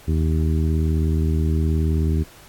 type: harmonic tone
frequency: 79 Hz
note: D#2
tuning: 27 cents sharp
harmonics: 1 / 2 / 3 / 4 / 5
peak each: -18 / -24 / -28 / -30 / -32 dBFS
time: 0.07-2.24 s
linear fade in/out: 20 ms
effects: pink hiss -47 dBFS RMS until 2.48 s + AAC 64 kbps